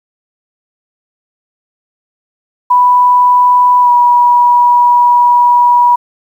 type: tone with pitch glide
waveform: sine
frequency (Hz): 987.8 to 969.7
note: B5 to B5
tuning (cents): 0 to -32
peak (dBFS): -4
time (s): 2.7-5.96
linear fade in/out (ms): 10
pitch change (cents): -32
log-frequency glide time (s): 3.81-3.9
effects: 7-bit